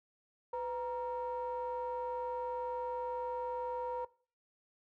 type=ring-modulated tone; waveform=triangle; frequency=220 Hz; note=A3; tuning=in tune; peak=-30 dBFS; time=0.53-4.05 s; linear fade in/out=5 ms; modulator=721 Hz; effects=noise-tail reverb RT60 0.4 s tail -20 dB re dry + high-pass 80 Hz 12 dB/octave